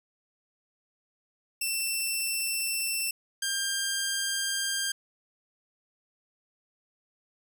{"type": "tone pair in turn", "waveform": "10% pulse", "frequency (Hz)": [2685, 1596.5], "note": ["E7", "G6"], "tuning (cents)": [31, 31], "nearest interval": "major sixth", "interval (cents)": 900, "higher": "first", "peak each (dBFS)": -19, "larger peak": "neither", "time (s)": [[1.61, 3.11], [3.42, 4.92]], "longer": "neither", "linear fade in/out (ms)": 5, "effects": []}